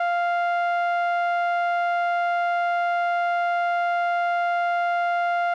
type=tone with low-pass filter; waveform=sawtooth; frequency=697 Hz; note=F5; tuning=4 cents flat; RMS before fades=-23 dBFS; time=0-5.54 s; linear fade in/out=5 ms; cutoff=1500 Hz; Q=0.95; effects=none